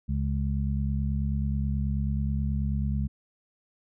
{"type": "harmonic tone", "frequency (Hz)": 69.3, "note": "C#2", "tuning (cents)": 0, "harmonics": [1, 2, 3], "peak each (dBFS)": [-27, -30, -32], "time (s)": [0.08, 3.08], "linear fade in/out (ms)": 20, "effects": []}